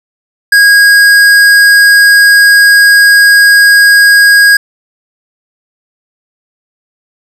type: tone with hard clipping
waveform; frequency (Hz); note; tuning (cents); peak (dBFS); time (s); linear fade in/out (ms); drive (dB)
triangle; 1640; G#6; -22; -3; 0.52-4.57; 5; 17
effects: none